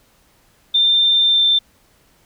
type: tone with pitch glide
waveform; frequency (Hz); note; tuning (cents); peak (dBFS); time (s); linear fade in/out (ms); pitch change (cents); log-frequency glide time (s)
sine; 3589 to 3566; A7 to A7; +34 to +22; -11; 0.74-1.59; 10; -12; 1.23-1.45
effects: pink hiss -56 dBFS RMS until 2.25 s